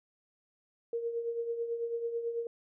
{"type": "tone with tremolo", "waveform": "sine", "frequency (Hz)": 466.2, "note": "A#4", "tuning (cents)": 0, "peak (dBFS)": -29, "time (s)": [0.93, 2.47], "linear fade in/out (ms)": 2, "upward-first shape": "triangle", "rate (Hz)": 9.1, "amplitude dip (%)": 65, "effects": []}